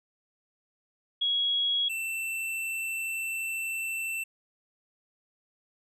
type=tone pair in turn; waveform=sine / square; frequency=3322 / 2677 Hz; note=G#7 / E7; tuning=0 / +26 cents; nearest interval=major third; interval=374 cents; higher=first; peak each=-24 / -31 dBFS; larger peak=first; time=1.21-1.89 / 1.89-4.24 s; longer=second; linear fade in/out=10 ms; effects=resampled to 32000 Hz